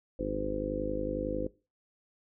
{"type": "harmonic tone with a mistuned harmonic", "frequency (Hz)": 51, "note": "G#1", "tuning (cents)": -31, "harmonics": [1, 2, 3, 4, 5, 6, 7, 8, 9, 10], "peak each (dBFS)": [-38, -45, -47, -43, -41, -37, -41, -43, -46, -35], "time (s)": [0.19, 1.47], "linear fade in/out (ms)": 5, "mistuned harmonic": 1, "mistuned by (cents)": -90, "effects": ["noise-tail reverb RT60 0.3 s tail -20 dB re dry"]}